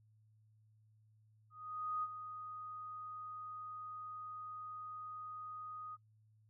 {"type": "tone with ADSR envelope", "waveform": "sine", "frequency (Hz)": 1244.5, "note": "D#6", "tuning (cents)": 0, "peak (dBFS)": -35, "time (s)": [1.5, 5.97], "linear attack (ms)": 530, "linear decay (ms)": 40, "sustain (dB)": -10, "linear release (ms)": 31, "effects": ["noise-tail reverb RT60 0.1 s tail -22 dB re dry", "added 108 Hz sine -66 dBFS peak until 6.49 s"]}